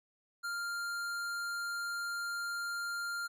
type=tone with hard clipping; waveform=sine; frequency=1396.9 Hz; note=F6; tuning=in tune; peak=-37 dBFS; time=0.43-3.28 s; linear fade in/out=20 ms; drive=15 dB; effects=none